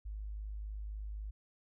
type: tone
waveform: sine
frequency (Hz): 51.91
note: G#1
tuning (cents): 0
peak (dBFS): -39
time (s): 0.05-1.31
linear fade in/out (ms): 10
effects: none